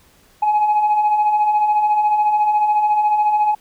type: beating tone pair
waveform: sine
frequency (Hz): 830.6 / 844.6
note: G#5 / G#5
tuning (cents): 0 / +29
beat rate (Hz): 14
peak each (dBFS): -21 / -12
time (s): 0.42-3.55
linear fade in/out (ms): 10
effects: tanh soft clip ceiling -10 dBFS + pink hiss -53 dBFS RMS until 3.6 s